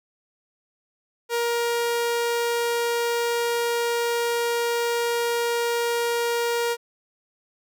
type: tone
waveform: sawtooth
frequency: 471.4 Hz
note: A#4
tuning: 19 cents sharp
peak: -18 dBFS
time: 1.29-6.77 s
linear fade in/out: 50 ms
effects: none